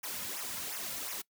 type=noise with flanger; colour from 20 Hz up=white; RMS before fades=-39 dBFS; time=0.03-1.22 s; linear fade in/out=10 ms; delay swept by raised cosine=0.23 to 2.63 ms; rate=2.8 Hz; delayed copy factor=-0.85; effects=noise-tail reverb RT60 0.1 s tail -21 dB re dry